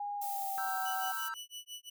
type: tone with pitch glide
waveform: sine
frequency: 818 to 758.8 Hz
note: G#5 to F#5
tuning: -26 to +43 cents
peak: -35 dBFS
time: 0-1.12 s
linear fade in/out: 5 ms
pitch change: -131 cents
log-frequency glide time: 0.17-0.76 s
type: noise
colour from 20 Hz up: violet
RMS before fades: -42 dBFS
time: 0.21-1.29 s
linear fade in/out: 10 ms
type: chord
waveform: triangle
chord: E diminished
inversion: second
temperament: equal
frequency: 932.3 / 1318.5 / 1568 Hz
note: Bb5 / E6 / G6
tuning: 0 / 0 / 0 cents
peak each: -43 / -37 / -39 dBFS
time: 0.58-1.34 s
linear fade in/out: 0 ms
type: tone with tremolo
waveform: sawtooth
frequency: 2960 Hz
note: F#7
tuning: in tune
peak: -38 dBFS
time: 0.85-1.9 s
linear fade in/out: 10 ms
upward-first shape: sine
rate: 5.9 Hz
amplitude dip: 100%
effects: none